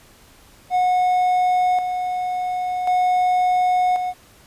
triangle tone with tremolo, 729 Hz, F#5, 26 cents flat, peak -13 dBFS, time 0.7-4.14 s, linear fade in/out 50 ms, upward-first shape square, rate 0.46 Hz, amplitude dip 50%, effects pink hiss -50 dBFS RMS until 4.46 s + resampled to 32000 Hz

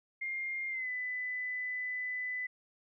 sine tone with pitch glide, 2117 to 2000 Hz, C7 to B6, +20 to +21 cents, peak -34 dBFS, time 0.21-2.47 s, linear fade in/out 10 ms, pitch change -99 cents, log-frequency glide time 0.69-0.89 s, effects none

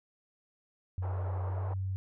sine tone with pitch glide, 92.5 to 95.27 Hz, F#2 to G2, 0 to -49 cents, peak -31 dBFS, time 0.98-1.96 s, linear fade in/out 0 ms, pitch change +51 cents, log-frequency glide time 1.42-1.67 s
white band-pass noise, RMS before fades -45 dBFS, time 1.02-1.74 s, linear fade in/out 5 ms, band 370 to 1000 Hz, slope 24 dB/octave
effects none

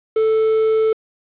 triangle tone, 440 Hz, A4, in tune, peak -11 dBFS, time 0.16-0.93 s, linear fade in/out 5 ms, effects resampled to 8000 Hz + 7-bit

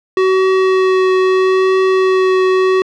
square tone with vibrato, 376.1 Hz, F#4, 28 cents sharp, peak -10 dBFS, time 0.17-2.82 s, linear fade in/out 2 ms, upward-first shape triangle, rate 0.77 Hz, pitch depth 11 cents each way, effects low-pass 3000 Hz 12 dB/octave

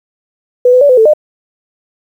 sine tone with pitch steps, 495.5 / 504 / 573 / 506 / 443.2 / 606 Hz, B4 / B4 / D5 / B4 / A4 / D#5, +6 / +35 / -43 / +42 / +13 / -46 cents, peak -3 dBFS, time 0.65-1.136 s, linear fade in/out 5 ms, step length 81 ms, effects 7-bit

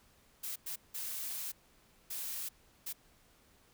blue noise bursts at uneven times, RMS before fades -40 dBFS, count 5, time 0.43-0.56 / 0.66-0.76 / 0.94-1.52 / 2.1-2.49 / 2.86-2.93 s, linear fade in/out 10 ms, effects pink hiss -66 dBFS RMS until 3.73 s

